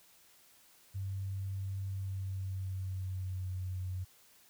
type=tone with pitch glide; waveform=sine; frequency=96.9 to 92.26 Hz; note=G2 to F#2; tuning=-20 to -4 cents; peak=-35 dBFS; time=0.94-4.05 s; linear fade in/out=20 ms; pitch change=-84 cents; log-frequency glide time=1.88-3.63 s; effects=white hiss -63 dBFS RMS until 4.49 s